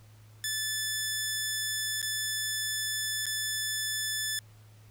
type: tone with dropouts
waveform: 10% pulse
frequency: 1744 Hz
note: A6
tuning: 16 cents flat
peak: -21 dBFS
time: 0.44-4.39 s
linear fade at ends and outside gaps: 1 ms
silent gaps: 2.017-2.027 / 3.257-3.265 s
effects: added 107 Hz sine -52 dBFS peak until 4.9 s + pink hiss -62 dBFS RMS until 4.9 s